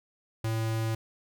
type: tone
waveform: square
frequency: 112 Hz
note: A2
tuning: 31 cents sharp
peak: -28 dBFS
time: 0.44-0.95 s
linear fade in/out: 5 ms
effects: none